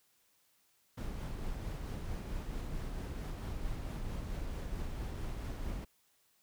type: noise with tremolo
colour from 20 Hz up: brown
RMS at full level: -38 dBFS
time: 0.97-5.85 s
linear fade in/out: 10 ms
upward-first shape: triangle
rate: 4.5 Hz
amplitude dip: 30%
effects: white hiss -72 dBFS RMS until 6.42 s